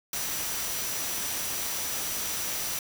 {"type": "tone in noise", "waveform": "sine", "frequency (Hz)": 5870, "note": "F#8", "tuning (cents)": -15, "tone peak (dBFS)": -38, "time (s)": [0.13, 2.79], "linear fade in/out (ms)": 2, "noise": "white", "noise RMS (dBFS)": -32, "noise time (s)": [0.13, 2.79], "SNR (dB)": -9, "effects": []}